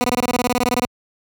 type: tone bursts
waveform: 15% pulse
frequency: 246.9 Hz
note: B3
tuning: in tune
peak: -9 dBFS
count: 16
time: 0.01-0.849 s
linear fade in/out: 0 ms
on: 29 ms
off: 25 ms
effects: high-pass 60 Hz 12 dB/octave